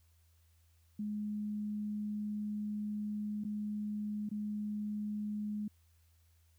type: tone with dropouts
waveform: sine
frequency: 209.6 Hz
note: G#3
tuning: 16 cents sharp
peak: -35 dBFS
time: 0.99-5.68 s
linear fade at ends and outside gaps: 5 ms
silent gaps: 3.439-3.448 / 4.291-4.313 s
effects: added 82 Hz sine -65 dBFS peak until 6.58 s + white hiss -75 dBFS RMS until 6.58 s